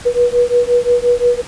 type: beating tone pair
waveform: sine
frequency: 483 / 488.7 Hz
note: B4 / B4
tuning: -39 / -18 cents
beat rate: 5.7 Hz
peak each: -13 dBFS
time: 0.05-1.42 s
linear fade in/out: 20 ms
effects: pink hiss -33 dBFS RMS until 1.47 s + resampled to 22050 Hz